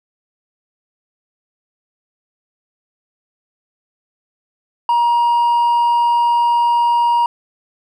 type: tone with hard clipping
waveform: sine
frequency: 948 Hz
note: A#5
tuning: 29 cents sharp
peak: -12 dBFS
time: 4.89-7.26 s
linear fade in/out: 2 ms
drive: 2 dB
effects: none